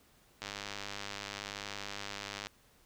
click train, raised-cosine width 0.2 ms, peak -22 dBFS, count 208, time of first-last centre 0.42-2.47 s, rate 101 Hz, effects pink hiss -65 dBFS RMS until 2.85 s

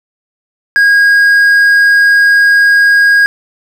triangle tone with hard clipping, 1636 Hz, G#6, 26 cents flat, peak -5 dBFS, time 0.76-3.26 s, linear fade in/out 0 ms, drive 6 dB, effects none

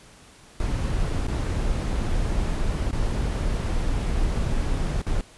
brown noise with dropouts, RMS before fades -24 dBFS, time 0.6-5.21 s, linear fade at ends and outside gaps 1 ms, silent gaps 1.269-1.283 / 2.911-2.929 / 5.017-5.066 s, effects pink hiss -50 dBFS RMS until 5.37 s + resampled to 24000 Hz

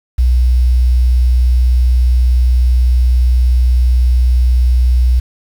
sine tone with quantisation, 61.74 Hz, B1, in tune, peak -7 dBFS, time 0.18-5.2 s, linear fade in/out 10 ms, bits 6, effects none

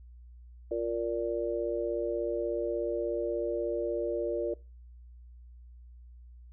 sine chord, Bb major, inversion second, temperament just, 349.6 / 466.2 / 582.7 Hz, F4 / Bb4 / D5, +2 / 0 / -14 cents, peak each -33 dBFS, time 0.71-4.54 s, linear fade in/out 5 ms, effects noise-tail reverb RT60 0.3 s tail -23 dB re dry + added 60 Hz sine -48 dBFS peak until 6.52 s

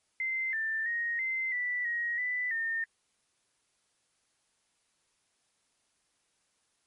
sine tone with pitch steps, 2076 / 1781 / 1871 / 2072 / 1970 / 1889 / 1988 / 1820 Hz, C7 / A6 / A#6 / C7 / B6 / A#6 / B6 / A#6, -14 / +21 / +6 / -17 / -5 / +22 / +11 / -42 cents, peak -29 dBFS, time 0.2-2.84 s, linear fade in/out 2 ms, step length 330 ms, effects white hiss -74 dBFS RMS until 6.86 s + MP3 48 kbps

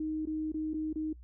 sine tone with dropouts, 311.1 Hz, D#4, in tune, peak -31 dBFS, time 0-1.13 s, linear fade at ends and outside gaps 5 ms, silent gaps 0.255-0.271 / 0.52-0.542 / 0.735-0.741 / 0.93-0.957 s, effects noise-tail reverb RT60 0.1 s tail -25 dB re dry + added 60 Hz sine -48 dBFS peak until 1.23 s

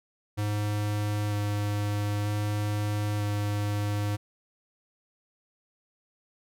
square tone with vibrato, 103.83 Hz, G#2, in tune, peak -27 dBFS, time 0.37-4.17 s, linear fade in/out 20 ms, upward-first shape square, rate 0.53 Hz, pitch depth 9 cents each way, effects none

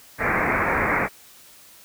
white low-pass noise, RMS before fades -22 dBFS, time 0.18-1.09 s, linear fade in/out 50 ms, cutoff 2300 Hz, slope 96 dB/octave, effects white hiss -49 dBFS RMS until 1.84 s

